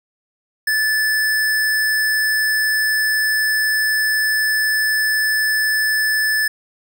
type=tone; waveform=square; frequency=1742 Hz; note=A6; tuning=18 cents flat; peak=-16 dBFS; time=0.67-6.48 s; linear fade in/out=5 ms; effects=none